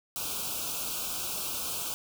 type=band-stop noise; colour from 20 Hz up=white; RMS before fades=-34 dBFS; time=0.16-1.94 s; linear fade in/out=0 ms; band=1500 to 2400 Hz; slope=96 dB/octave; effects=none